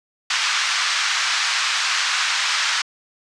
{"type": "band-pass noise", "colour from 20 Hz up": "pink", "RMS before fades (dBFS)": -21, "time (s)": [0.3, 2.82], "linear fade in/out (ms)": 5, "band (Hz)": [1200, 6300], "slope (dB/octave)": 24, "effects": ["resampled to 22050 Hz"]}